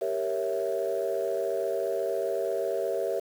sine chord, G diminished seventh, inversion none, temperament equal, 392 / 466.2 / 554.4 / 659.3 Hz, G4 / Bb4 / Db5 / Fb5, 0 / 0 / 0 / 0 cents, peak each -31 dBFS, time 0.01-3.2 s, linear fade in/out 10 ms, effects tanh soft clip ceiling -19 dBFS + 8-bit

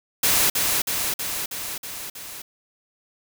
white noise with echo, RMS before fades -19 dBFS, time 0.23-0.5 s, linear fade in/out 5 ms, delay 320 ms, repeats 6, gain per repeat -3 dB, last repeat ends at 2.42 s, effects none

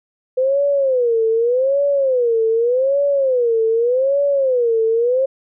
sine tone with vibrato, 504 Hz, B4, 35 cents sharp, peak -13 dBFS, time 0.37-5.26 s, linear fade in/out 10 ms, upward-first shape sine, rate 0.84 Hz, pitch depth 210 cents each way, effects none

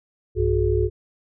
sine tone cluster, 62.5 / 99.5 / 367.4 / 421.7 Hz, B1 / G2 / F#4 / G#4, +21 / +26 / -12 / +26 cents, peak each -23 dBFS, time 0.35-0.9 s, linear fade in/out 50 ms, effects none

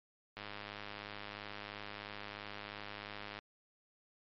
click train, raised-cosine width 0.3 ms, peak -28 dBFS, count 312, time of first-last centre 0.37-3.389 s, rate 103 Hz, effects MP3 32 kbps

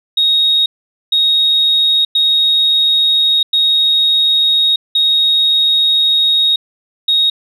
sine tone bursts at uneven times, 3753 Hz, A#7, 11 cents sharp, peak -8 dBFS, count 6, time 0.17-0.66 / 1.12-2.05 / 2.15-3.43 / 3.53-4.76 / 4.95-6.56 / 7.08-7.3 s, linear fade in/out 5 ms, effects tanh soft clip ceiling -4 dBFS

